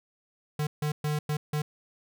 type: tone bursts at uneven times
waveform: square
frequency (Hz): 150.2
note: D3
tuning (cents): +39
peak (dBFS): -27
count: 5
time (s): 0.59-0.67 / 0.82-0.92 / 1.04-1.19 / 1.29-1.37 / 1.53-1.62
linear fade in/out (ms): 5
effects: none